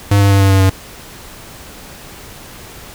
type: tone with pitch steps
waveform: square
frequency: 100.7 / 99.6 / 98.51 / 97.44 / 96.37 / 95.32 Hz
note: G2 / G2 / G2 / G2 / G2 / G2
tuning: +47 / +28 / +9 / -10 / -29 / -48 cents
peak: -8 dBFS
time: 0.11-0.698 s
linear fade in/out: 5 ms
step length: 98 ms
effects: pink hiss -35 dBFS RMS until 2.94 s